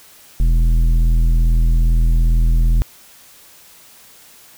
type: tone with tanh clipping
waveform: sine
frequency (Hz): 41.2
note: E1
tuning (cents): 0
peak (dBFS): -12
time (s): 0.4-2.82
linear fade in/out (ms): 0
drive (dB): 10
effects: white hiss -45 dBFS RMS until 4.57 s